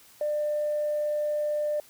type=tone; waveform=sine; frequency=597 Hz; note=D5; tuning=28 cents sharp; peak=-24 dBFS; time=0.21-1.8 s; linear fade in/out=2 ms; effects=tanh soft clip ceiling -20 dBFS + white hiss -55 dBFS RMS until 1.89 s